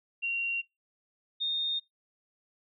sine tone pair in turn, 2755 / 3671 Hz, F7 / A#7, -24 / -27 cents, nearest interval perfect fourth, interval 497 cents, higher second, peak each -28 dBFS, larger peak neither, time 0.22-0.62 / 1.4-1.8 s, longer neither, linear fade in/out 20 ms, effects noise-tail reverb RT60 0.2 s tail -22 dB re dry

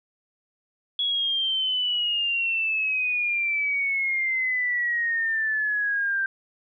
sine exponential sweep, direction down, 3367 to 1568 Hz, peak -22 dBFS, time 0.99-6.26 s, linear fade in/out 2 ms, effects none

